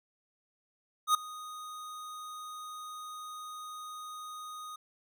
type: tone with ADSR envelope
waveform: square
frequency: 1242 Hz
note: D#6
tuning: 3 cents flat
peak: -21 dBFS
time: 1.07-4.76 s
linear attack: 76 ms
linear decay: 5 ms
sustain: -21 dB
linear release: 6 ms
effects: none